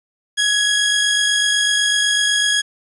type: tone pair together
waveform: sawtooth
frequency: 1672 / 3296 Hz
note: G#6 / G#7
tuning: +11 / -14 cents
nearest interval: octave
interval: 1175 cents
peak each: -14 dBFS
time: 0.37-2.62 s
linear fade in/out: 20 ms
effects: resampled to 24000 Hz + 8-bit